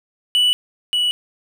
triangle tone pair in turn, 2960 / 2944 Hz, F#7 / F#7, 0 / -9 cents, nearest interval unison, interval 9 cents, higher first, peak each -11 / -14 dBFS, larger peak first, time 0.35-0.53 / 0.93-1.11 s, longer neither, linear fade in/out 0 ms, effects none

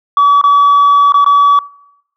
sine tone with dropouts, 1142 Hz, D6, 49 cents flat, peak -3 dBFS, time 0.17-1.59 s, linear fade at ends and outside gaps 2 ms, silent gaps 0.414-0.439 / 1.122-1.142 / 1.245-1.262 s, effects noise-tail reverb RT60 0.8 s tail -23 dB re dry + tanh soft clip ceiling -3 dBFS

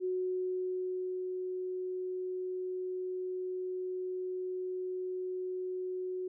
sine tone with ADSR envelope, 368.2 Hz, F#4, 8 cents flat, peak -30 dBFS, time 0-6.28 s, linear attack 45 ms, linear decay 1200 ms, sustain -4 dB, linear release 5 ms, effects none

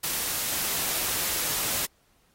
white noise, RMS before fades -28 dBFS, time 0.03-1.86 s, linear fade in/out 10 ms, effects pink hiss -66 dBFS RMS until 2.34 s + AAC 48 kbps

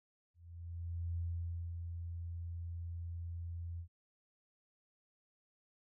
sine tone with ADSR envelope, 85.1 Hz, F2, 44 cents flat, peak -35 dBFS, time 0.34-3.88 s, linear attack 830 ms, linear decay 560 ms, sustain -5 dB, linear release 87 ms, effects none

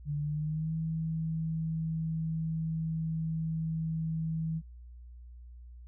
sine tone with pitch glide, 146.83 to 161.05 Hz, D3 to E3, 0 to -40 cents, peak -30 dBFS, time 0.05-4.62 s, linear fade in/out 50 ms, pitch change +160 cents, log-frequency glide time 0.18-0.74 s, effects added 60 Hz sine -46 dBFS peak until 5.87 s

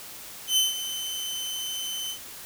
sawtooth tone with ADSR envelope, 3054 Hz, G7, 46 cents flat, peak -15 dBFS, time 0.47-2.19 s, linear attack 100 ms, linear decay 160 ms, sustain -12 dB, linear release 90 ms, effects white hiss -42 dBFS RMS until 2.45 s

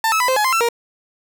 30% pulse tone with pitch steps, 893 / 1299 / 994 / 520 / 843 / 1043 / 1340 / 470.4 Hz, A5 / E6 / B5 / C5 / G#5 / C6 / E6 / A#4, +25 / -26 / +11 / -11 / +26 / -6 / +28 / +16 cents, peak -12 dBFS, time 0.04-0.688 s, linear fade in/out 2 ms, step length 81 ms, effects none

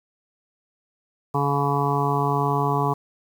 harmonic tone, 141.8 Hz, C#3, 40 cents sharp, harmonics 1 / 2 / 3 / 5 / 6 / 7 / 8, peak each -24 / -30 / -27 / -29 / -28 / -26 / -28 dBFS, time 1.34-2.94 s, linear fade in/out 10 ms, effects 8-bit

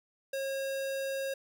square tone, 542 Hz, C#5, 39 cents flat, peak -33 dBFS, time 0.33-1.34 s, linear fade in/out 5 ms, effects none

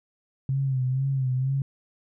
sine tone with vibrato, 132.2 Hz, C3, 18 cents sharp, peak -22 dBFS, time 0.49-1.62 s, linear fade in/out 2 ms, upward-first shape sine, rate 2.1 Hz, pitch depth 64 cents each way, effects none

